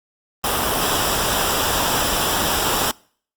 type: noise with comb filter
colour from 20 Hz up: pink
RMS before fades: -20 dBFS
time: 0.44-2.91 s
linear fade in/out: 0 ms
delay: 0.46 ms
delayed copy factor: -0.6
effects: noise-tail reverb RT60 0.5 s tail -24 dB re dry + Opus 32 kbps